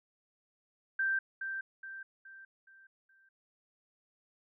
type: tone with echo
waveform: sine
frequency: 1568 Hz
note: G6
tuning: in tune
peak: -28 dBFS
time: 0.99-1.19 s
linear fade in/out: 5 ms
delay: 420 ms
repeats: 5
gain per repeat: -7 dB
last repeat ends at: 3.29 s
effects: none